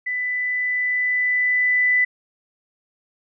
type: tone with level ramp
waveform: sine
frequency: 1993 Hz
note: B6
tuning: 15 cents sharp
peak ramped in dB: -22 to -14 dBFS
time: 0.06-2.05 s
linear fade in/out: 10 ms
effects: none